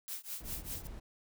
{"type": "noise with tremolo", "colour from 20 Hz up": "blue", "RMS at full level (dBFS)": -39, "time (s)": [0.08, 0.87], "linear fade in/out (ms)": 0, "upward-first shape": "triangle", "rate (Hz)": 5, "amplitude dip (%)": 100}
{"type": "noise", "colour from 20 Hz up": "brown", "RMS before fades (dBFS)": -46, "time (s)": [0.4, 1], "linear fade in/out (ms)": 10}
{"effects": []}